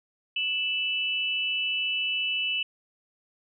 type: tone pair together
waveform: sine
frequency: 2637 / 2963 Hz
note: E7 / F#7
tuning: 0 / +2 cents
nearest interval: major second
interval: 202 cents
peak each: -28 dBFS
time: 0.36-2.63 s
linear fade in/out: 5 ms
effects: none